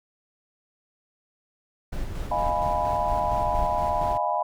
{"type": "noise with tremolo", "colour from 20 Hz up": "brown", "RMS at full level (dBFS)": -30, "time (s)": [1.92, 4.18], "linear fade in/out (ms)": 10, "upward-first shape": "square", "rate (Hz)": 4.3, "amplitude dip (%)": 30}
{"type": "chord", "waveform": "sine", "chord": "F half-diminished seventh", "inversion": "third", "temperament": "equal with one note detuned", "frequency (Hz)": [616.5, 698.5, 830.6, 987.8], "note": ["Eb5", "F5", "Ab5", "Cb6"], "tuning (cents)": [-16, 0, 0, 0], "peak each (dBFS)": [-29, -28, -28, -27], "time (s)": [2.31, 4.43], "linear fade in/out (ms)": 5}
{"effects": []}